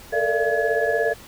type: tone cluster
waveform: sine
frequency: 441.4 / 458.2 / 590 / 682 / 1695 Hz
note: A4 / A#4 / D5 / F5 / G#6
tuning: +5 / -30 / +8 / -41 / +35 cents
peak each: -25 dBFS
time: 0.12-1.14 s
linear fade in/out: 20 ms
effects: pink hiss -44 dBFS RMS until 1.27 s